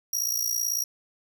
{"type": "tone with amplitude modulation", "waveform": "sawtooth", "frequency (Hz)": 5690, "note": "F8", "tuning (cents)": 31, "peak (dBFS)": -19, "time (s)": [0.13, 0.84], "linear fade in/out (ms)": 5, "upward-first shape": "sine", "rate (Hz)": 58.1, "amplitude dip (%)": 80, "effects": []}